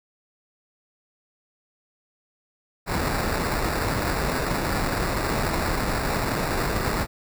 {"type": "noise with sample-and-hold", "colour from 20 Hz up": "pink", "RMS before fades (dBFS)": -25, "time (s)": [2.86, 7.07], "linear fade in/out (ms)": 50, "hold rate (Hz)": 3150, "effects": []}